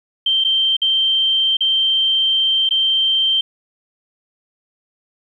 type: tone with dropouts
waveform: sine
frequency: 3136 Hz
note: G7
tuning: in tune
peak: -13 dBFS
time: 0.26-3.41 s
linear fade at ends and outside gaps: 5 ms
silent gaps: 0.44-0.447 / 0.767-0.817 / 1.57-1.606 / 2.691-2.708 s
effects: 9-bit